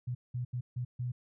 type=tone bursts at uneven times; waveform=sine; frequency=123.47 Hz; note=B2; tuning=in tune; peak=-32 dBFS; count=5; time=0.07-0.15 / 0.34-0.45 / 0.53-0.61 / 0.76-0.85 / 0.99-1.12 s; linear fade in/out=10 ms; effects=none